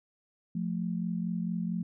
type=tone pair together; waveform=sine; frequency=175.57 / 220 Hz; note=F3 / A3; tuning=+9 / 0 cents; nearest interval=major third; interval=391 cents; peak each=-31 / -34 dBFS; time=0.55-1.83 s; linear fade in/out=5 ms; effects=none